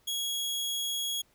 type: tone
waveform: sawtooth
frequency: 3322 Hz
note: G#7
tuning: in tune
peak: -27 dBFS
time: 0.07-1.22 s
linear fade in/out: 10 ms
effects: pink hiss -67 dBFS RMS until 1.34 s